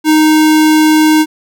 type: tone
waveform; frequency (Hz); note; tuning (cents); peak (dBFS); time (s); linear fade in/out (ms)
square; 310.2; D#4; -5; -6; 0.04-1.26; 50
effects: none